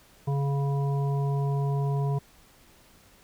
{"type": "harmonic tone", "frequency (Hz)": 140, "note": "C#3", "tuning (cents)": 18, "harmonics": [1, 3, 5, 7], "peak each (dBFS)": [-24, -35, -39, -39], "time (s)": [0.27, 2.19], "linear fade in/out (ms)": 10, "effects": ["pink hiss -57 dBFS RMS until 3.23 s"]}